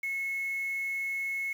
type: tone with quantisation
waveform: sine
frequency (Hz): 2184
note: C#7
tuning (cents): -26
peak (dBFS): -30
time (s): 0.03-1.53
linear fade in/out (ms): 5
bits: 8
effects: none